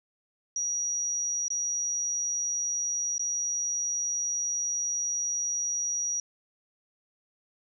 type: tone with dropouts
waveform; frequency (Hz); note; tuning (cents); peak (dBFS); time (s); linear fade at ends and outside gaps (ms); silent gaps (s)
sine; 5770; F#8; -44; -27; 0.56-6.2; 2; 1.482-1.503 / 3.181-3.194
effects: none